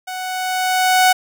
sawtooth tone with level ramp, 742 Hz, F#5, 5 cents sharp, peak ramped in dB -22 to -5 dBFS, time 0.07-1.13 s, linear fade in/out 10 ms, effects none

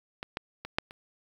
clicks, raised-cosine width 0.3 ms, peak -20 / -16 / -22 / -9 / -29 dBFS, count 5, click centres 0.229 / 0.371 / 0.65 / 0.785 / 0.909 s, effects 8-bit

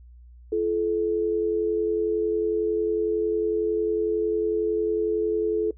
sine tone pair together, 340.2 / 431.2 Hz, F4 / A4, -45 / -35 cents, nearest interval major third, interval 410 cents, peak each -27 / -22 dBFS, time 0.52-5.71 s, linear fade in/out 5 ms, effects noise-tail reverb RT60 0.1 s tail -20 dB re dry + added 60 Hz sine -45 dBFS peak until 5.77 s

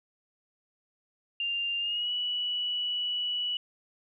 sine tone with pitch glide, 2794 to 2946 Hz, F7 to F#7, 0 to -8 cents, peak -28 dBFS, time 1.4-3.57 s, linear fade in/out 2 ms, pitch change +92 cents, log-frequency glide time 1.79-2.12 s, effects none

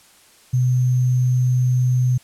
sine tone with sample-and-hold, 125.6 Hz, B2, 30 cents sharp, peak -14 dBFS, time 0.53-2.18 s, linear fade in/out 10 ms, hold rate 6300 Hz, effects white hiss -51 dBFS RMS until 2.23 s + low-pass 11000 Hz 12 dB/octave

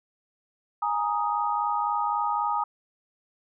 sine chord, Ab suspended second, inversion none, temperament just, 830.6 / 934.4 / 1245.9 Hz, Ab5 / Bb5 / Eb6, 0 / +4 / +2 cents, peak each -28 dBFS, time 0.82-2.64 s, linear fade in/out 5 ms, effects none

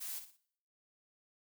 blue noise with echo, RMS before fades -42 dBFS, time 0-0.2 s, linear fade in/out 20 ms, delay 58 ms, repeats 3, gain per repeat -9 dB, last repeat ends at 0.374 s, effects noise-tail reverb RT60 0.6 s tail -19 dB re dry

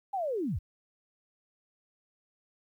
sine linear sweep, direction down, 820 to 51.91 Hz, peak -29 dBFS, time 0.13-0.59 s, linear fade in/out 10 ms, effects 11-bit

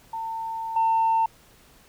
sine tone with level steps, 900 Hz, A5, 39 cents sharp, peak -28 / -17 dBFS, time 0.13-1.26 s, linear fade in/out 5 ms, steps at 0.76 s, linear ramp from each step 5 ms, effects tanh soft clip ceiling -15 dBFS + pink hiss -55 dBFS RMS until 1.88 s

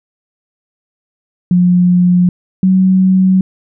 sine tone pair in turn, 178.5 / 187.65 Hz, F3 / F#3, +38 / +25 cents, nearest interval minor second, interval 87 cents, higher second, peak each -6 dBFS, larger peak neither, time 1.51-2.29 / 2.63-3.41 s, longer neither, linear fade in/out 2 ms, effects none

